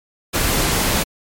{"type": "noise", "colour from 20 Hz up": "pink", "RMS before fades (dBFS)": -18, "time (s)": [0.33, 1.04], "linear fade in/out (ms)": 20, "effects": ["MP3 64 kbps"]}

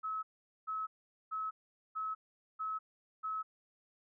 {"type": "tone bursts", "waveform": "sine", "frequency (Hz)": 1290, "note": "E6", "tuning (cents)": -38, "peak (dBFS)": -35, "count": 6, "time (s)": [0.03, 3.43], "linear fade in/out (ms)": 20, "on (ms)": 200, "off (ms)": 440, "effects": []}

